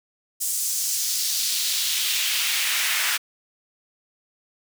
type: noise with high-pass filter sweep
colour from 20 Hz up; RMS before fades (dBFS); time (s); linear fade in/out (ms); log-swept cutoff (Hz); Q
pink; -24; 0.4-3.18; 20; 7900 to 1700; 1.5
effects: none